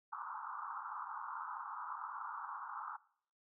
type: band-pass noise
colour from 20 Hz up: white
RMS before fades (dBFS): -45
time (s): 0.12-2.97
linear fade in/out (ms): 10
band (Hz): 840 to 1400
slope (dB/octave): 96
effects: noise-tail reverb RT60 0.6 s tail -21 dB re dry